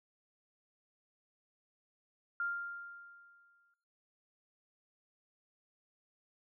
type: tone with exponential decay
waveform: sine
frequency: 1396.9 Hz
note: F6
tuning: in tune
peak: -32 dBFS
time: 2.4-3.74 s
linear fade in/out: 2 ms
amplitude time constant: 290 ms
effects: noise-tail reverb RT60 0.7 s tail -18 dB re dry